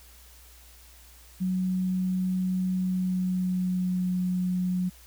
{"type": "tone with pitch glide", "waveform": "sine", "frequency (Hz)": [185, 182.03], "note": ["F#3", "F#3"], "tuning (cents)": [0, -28], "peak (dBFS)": -24, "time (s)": [1.4, 4.9], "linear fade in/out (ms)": 20, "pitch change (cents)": -28, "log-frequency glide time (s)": [2.72, 4.16], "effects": ["added 60 Hz sine -52 dBFS peak until 5.06 s", "white hiss -54 dBFS RMS until 5.06 s"]}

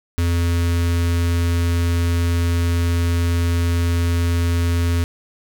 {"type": "tone with notch filter", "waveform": "square", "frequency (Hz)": 85.5, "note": "F2", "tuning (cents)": -36, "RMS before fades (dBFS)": -18, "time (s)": [0.18, 5.04], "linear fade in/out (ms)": 0, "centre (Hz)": 720, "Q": 1.1, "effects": []}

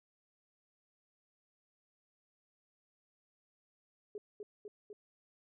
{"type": "tone with echo", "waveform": "sine", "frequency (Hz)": 415.3, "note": "G#4", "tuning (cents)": 0, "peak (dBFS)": -40, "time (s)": [4.15, 4.18], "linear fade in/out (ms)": 2, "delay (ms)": 250, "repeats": 3, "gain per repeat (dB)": -2, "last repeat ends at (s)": 4.93, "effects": []}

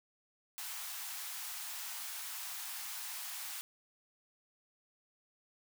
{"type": "high-pass noise", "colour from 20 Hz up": "white", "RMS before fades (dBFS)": -43, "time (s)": [0.58, 3.61], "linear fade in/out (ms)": 0, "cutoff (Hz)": 730, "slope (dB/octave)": 48, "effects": []}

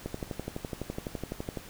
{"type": "click train", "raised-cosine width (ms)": 2, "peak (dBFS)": -20, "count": 19, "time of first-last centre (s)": [0.06, 1.573], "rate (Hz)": 11.9, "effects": ["pink hiss -48 dBFS RMS until 1.69 s"]}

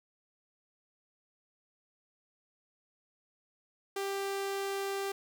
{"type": "tone", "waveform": "sawtooth", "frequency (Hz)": 393.8, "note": "G4", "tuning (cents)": 8, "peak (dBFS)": -29, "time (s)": [3.96, 5.12], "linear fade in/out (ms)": 5, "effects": ["10-bit"]}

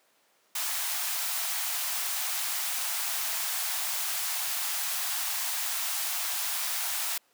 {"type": "high-pass noise", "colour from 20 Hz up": "white", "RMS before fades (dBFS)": -31, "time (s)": [0.55, 7.18], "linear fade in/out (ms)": 5, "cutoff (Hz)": 640, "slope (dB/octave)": 96, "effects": ["pink hiss -66 dBFS RMS until 7.33 s", "high-pass 400 Hz 12 dB/octave"]}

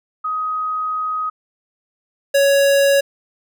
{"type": "tone pair in turn", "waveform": ["sine", "square"], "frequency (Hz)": [1257, 557.5], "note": ["D#6", "C#5"], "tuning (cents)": [17, 10], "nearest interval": "octave + major second", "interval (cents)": 1407, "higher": "first", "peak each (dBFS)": [-19, -12], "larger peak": "second", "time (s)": [[0.24, 1.3], [2.34, 3.01]], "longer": "first", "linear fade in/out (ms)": 10, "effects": []}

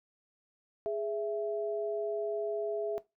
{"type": "tone pair together", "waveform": "sine", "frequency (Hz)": [416.2, 662], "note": ["G#4", "E5"], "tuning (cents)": [4, 7], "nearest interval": "minor sixth", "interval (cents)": 803, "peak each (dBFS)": [-33, -33], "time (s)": [0.86, 2.98], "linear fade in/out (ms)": 0, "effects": ["noise-tail reverb RT60 0.2 s tail -18 dB re dry"]}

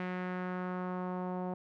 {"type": "tone with low-pass filter sweep", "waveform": "sawtooth", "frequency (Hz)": 182.1, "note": "F#3", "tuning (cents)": -27, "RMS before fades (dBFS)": -37, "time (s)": [0, 1.54], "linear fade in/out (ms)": 2, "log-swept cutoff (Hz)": [2100, 810], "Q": 1.9, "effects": []}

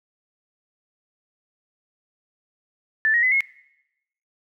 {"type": "tone with pitch steps", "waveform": "sine", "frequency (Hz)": [1760, 1886.3, 2022, 2167], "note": ["A6", "A#6", "B6", "C#7"], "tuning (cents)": [0, 20, 40, -40], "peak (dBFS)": -16, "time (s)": [3.05, 3.406], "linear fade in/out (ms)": 0, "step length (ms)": 89, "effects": ["noise-tail reverb RT60 0.9 s tail -22 dB re dry"]}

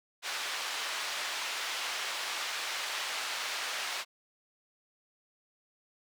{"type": "band-pass noise", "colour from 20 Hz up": "white", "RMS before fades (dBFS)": -36, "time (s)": [0.22, 4.05], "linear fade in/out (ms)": 50, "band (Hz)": [760, 4000], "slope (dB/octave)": 12, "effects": []}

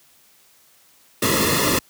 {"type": "noise with comb filter", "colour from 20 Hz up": "pink", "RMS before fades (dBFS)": -19, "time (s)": [1.22, 1.79], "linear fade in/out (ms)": 5, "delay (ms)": 1.3, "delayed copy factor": -0.95, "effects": ["white hiss -55 dBFS RMS until 1.89 s", "high-pass 60 Hz 12 dB/octave"]}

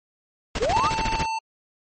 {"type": "noise with tremolo", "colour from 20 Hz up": "pink", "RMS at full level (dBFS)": -25, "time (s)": [0.55, 1.26], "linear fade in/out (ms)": 5, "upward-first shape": "square", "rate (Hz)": 14, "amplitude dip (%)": 75}
{"type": "linear sweep", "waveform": "sine", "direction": "up", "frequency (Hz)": [387.3, 1318.5], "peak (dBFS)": -20, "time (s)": [0.6, 0.9], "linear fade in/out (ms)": 20}
{"type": "tone", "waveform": "square", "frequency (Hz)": 892, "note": "A5", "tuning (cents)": 23, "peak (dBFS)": -25, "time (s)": [0.73, 1.39], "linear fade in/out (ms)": 10}
{"effects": ["low-pass 6000 Hz 12 dB/octave", "MP3 32 kbps"]}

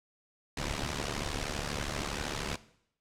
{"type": "noise with amplitude modulation", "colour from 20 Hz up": "pink", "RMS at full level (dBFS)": -31, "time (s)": [0.57, 2.56], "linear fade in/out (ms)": 5, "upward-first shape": "sine", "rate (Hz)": 72.6, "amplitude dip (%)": 85, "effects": ["noise-tail reverb RT60 0.7 s tail -18 dB re dry", "low-pass 7000 Hz 12 dB/octave"]}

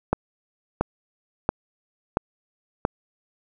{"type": "click train", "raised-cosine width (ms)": 1, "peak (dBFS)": -5, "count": 5, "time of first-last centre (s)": [0.13, 2.851], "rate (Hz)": 1.47, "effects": []}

